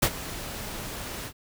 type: noise with ADSR envelope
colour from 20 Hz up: pink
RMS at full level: -19 dBFS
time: 0.02-1.33 s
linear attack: 11 ms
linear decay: 60 ms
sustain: -17 dB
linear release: 75 ms
effects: none